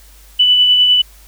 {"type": "tone with tremolo", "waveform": "sine", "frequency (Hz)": 2979, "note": "F#7", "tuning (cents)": 11, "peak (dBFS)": -6, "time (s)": [0.39, 1.02], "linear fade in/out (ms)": 10, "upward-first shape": "sine", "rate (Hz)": 9.9, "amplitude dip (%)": 30, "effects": ["added 50 Hz sine -41 dBFS peak until 1.27 s", "white hiss -46 dBFS RMS until 1.27 s"]}